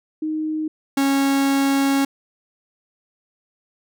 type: tone pair in turn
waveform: sine / 45% pulse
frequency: 311.1 / 275 Hz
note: D#4 / C#4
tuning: 0 / -14 cents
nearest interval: major second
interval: 214 cents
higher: first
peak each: -21 / -16 dBFS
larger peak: second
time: 0.22-0.68 / 0.97-2.05 s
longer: second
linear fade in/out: 5 ms
effects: none